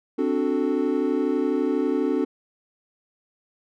triangle chord, D dominant seventh, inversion third, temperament equal, 261.6 / 293.7 / 370 / 440 Hz, C4 / D4 / F#4 / A4, 0 / 0 / 0 / 0 cents, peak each -24 / -23 / -25 / -25 dBFS, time 0.18-2.25 s, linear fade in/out 10 ms, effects none

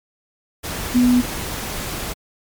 sine tone in noise, 246.9 Hz, B3, in tune, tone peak -11 dBFS, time 0.94-1.22 s, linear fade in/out 20 ms, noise pink, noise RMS -27 dBFS, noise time 0.63-2.14 s, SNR +13 dB, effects MP3 96 kbps

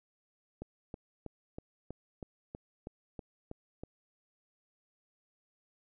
click train, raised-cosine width 2 ms, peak -28 dBFS, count 11, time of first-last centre 0.62-3.835 s, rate 3.11 Hz, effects none

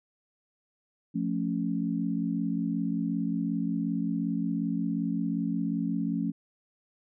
sine chord, F augmented, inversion none, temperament equal, 174.61 / 220 / 277.2 Hz, F3 / A3 / C#4, 0 / 0 / 0 cents, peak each -31 dBFS, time 1.14-6.32 s, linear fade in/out 20 ms, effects none

